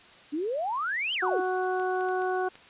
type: exponential two-way sweep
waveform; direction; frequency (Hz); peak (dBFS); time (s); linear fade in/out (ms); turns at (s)
sine; up then down; 279.3 to 3200 to 287.4; -27; 0.32-1.41; 20; 1.14
type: harmonic tone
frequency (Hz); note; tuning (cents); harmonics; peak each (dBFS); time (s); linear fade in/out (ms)
370; F#4; 0; 1 / 2 / 3 / 4; -28 / -30 / -37 / -35; 1.22-2.49; 10
type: clicks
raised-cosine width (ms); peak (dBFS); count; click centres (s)
0.2; -30; 5; 1.798 / 2.009 / 2.088 / 2.22 / 2.555
effects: white hiss -52 dBFS RMS until 2.69 s + resampled to 8000 Hz